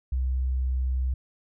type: tone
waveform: sine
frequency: 64.2 Hz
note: C2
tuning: 32 cents flat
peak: -23 dBFS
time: 0.12-1.14 s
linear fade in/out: 5 ms
effects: none